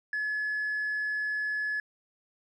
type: tone with hard clipping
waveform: triangle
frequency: 1707 Hz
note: G#6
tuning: 47 cents sharp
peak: -28 dBFS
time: 0.13-1.8 s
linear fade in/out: 2 ms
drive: 2 dB
effects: resampled to 24000 Hz